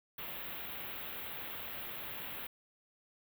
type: band-stop noise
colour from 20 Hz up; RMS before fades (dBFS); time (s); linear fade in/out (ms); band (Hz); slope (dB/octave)
white; -43; 0.18-2.47; 5; 3600 to 13000; 48
effects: none